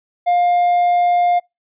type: tone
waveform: triangle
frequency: 706 Hz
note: F5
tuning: 19 cents sharp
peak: -10 dBFS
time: 0.26-1.4 s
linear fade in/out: 20 ms
effects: noise-tail reverb RT60 0.2 s tail -26 dB re dry + resampled to 8000 Hz